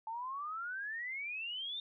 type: exponential sweep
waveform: sine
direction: up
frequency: 874 to 3665 Hz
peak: -38 dBFS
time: 0.07-1.8 s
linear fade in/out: 2 ms
effects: none